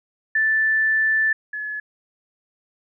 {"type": "tone pair in turn", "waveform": "sine", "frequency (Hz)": [1760, 1706.9], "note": ["A6", "G#6"], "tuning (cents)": [0, 47], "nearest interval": "minor second", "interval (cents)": 53, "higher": "first", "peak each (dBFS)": [-16, -26], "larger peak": "first", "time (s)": [[0.35, 1.33], [1.53, 1.8]], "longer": "first", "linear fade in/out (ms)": 5, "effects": []}